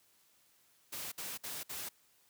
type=noise bursts; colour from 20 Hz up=white; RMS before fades=-42 dBFS; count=4; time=0.92-1.891 s; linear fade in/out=10 ms; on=200 ms; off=57 ms; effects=white hiss -69 dBFS RMS until 2.29 s + high-pass 60 Hz 12 dB/octave